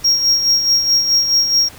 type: tone with tremolo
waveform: triangle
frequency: 5588 Hz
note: F8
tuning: in tune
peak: -8 dBFS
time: 0.04-1.69 s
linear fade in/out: 10 ms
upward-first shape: sine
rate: 4.7 Hz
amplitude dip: 55%
effects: pink hiss -39 dBFS RMS until 1.78 s